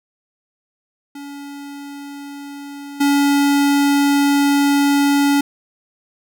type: tone with level steps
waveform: square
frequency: 283.4 Hz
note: C#4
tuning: 38 cents sharp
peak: -31 / -13 dBFS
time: 1.15-5.41 s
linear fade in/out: 5 ms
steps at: 3 s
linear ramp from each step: 10 ms
effects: none